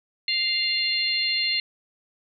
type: harmonic tone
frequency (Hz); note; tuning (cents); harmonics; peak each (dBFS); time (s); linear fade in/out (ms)
698.5; F5; 0; 3 / 4 / 5 / 6; -28 / -28 / -33 / -24; 0.28-1.6; 2
effects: none